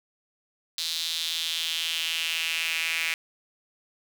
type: tone with high-pass filter sweep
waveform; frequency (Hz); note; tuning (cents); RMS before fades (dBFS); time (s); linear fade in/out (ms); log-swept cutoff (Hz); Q
sawtooth; 163.9; E3; -10; -29; 0.78-3.14; 2; 4000 to 2300; 3.9
effects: none